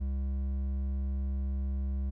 triangle tone with hard clipping, 67.1 Hz, C2, 44 cents sharp, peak -31 dBFS, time 0-2.11 s, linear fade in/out 20 ms, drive 10 dB, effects none

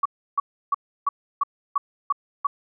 sine tone bursts, 1130 Hz, C#6, 33 cents sharp, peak -17 dBFS, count 8, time 0.03-2.47 s, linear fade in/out 5 ms, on 25 ms, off 320 ms, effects none

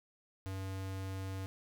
square tone, 95.7 Hz, G2, 41 cents flat, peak -39 dBFS, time 0.46-1.46 s, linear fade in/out 0 ms, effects none

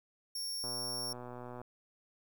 sawtooth tone, 5500 Hz, F8, 27 cents flat, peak -34 dBFS, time 0.35-1.13 s, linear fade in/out 5 ms
click train, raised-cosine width 1 ms, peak -32 dBFS, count 121, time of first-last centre 0.64-1.616 s, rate 123 Hz
effects 11-bit

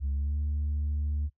sine tone with pitch glide, 69.3 to 73.85 Hz, C#2 to D2, 0 to +10 cents, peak -25 dBFS, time 0-1.3 s, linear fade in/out 50 ms, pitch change +110 cents, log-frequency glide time 0.11-0.37 s, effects noise-tail reverb RT60 0.1 s tail -19 dB re dry + tanh soft clip ceiling -25 dBFS

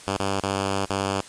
5% pulse tone with dropouts, 98 Hz, G2, in tune, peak -12 dBFS, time 0.07-1.21 s, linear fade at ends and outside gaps 5 ms, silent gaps 0.172-0.195 / 0.406-0.432 / 0.857-0.897 s, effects white hiss -44 dBFS RMS until 1.28 s + resampled to 22050 Hz

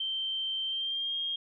sine tone with pitch glide, 3126 to 3234 Hz, G7 to G#7, -6 to -47 cents, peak -30 dBFS, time 0-1.36 s, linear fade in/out 5 ms, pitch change +59 cents, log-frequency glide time 0.66-1.15 s, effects none

